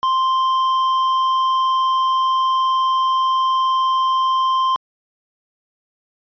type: tone with tanh clipping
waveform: triangle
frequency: 1046.5 Hz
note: C6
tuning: in tune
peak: -16 dBFS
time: 0.03-4.76 s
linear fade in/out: 0 ms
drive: 12 dB
effects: resampled to 11025 Hz